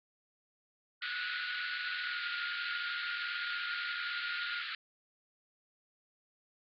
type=tone with pitch glide; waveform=sine; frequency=1464 to 1422.3 Hz; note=F#6 to F6; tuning=-19 to +31 cents; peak=-38 dBFS; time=1.01-4.64 s; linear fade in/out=50 ms; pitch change=-50 cents; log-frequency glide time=2.01-2.23 s
type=band-pass noise; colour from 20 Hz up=pink; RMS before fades=-40 dBFS; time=1.02-4.75 s; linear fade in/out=2 ms; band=1300 to 4500 Hz; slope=96 dB/octave
effects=none